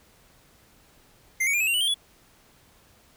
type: tone with pitch steps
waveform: square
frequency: 2093 / 2243 / 2404 / 2577 / 2762 / 2960 / 3172 / 3400 Hz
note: C7 / C#7 / D7 / E7 / F7 / F#7 / G7 / G#7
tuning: 0 / +20 / +40 / -40 / -20 / 0 / +20 / +40 cents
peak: -22 dBFS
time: 1.4-1.944 s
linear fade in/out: 10 ms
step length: 68 ms
effects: pink hiss -58 dBFS RMS until 3.16 s